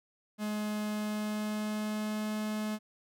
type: tone with pitch glide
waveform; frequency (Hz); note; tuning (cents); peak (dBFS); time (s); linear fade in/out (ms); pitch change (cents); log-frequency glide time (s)
45% pulse; 211.2 to 213.8; G#3 to A3; +29 to -49; -32; 0.38-2.79; 50; +22; 0.87-2.35
effects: none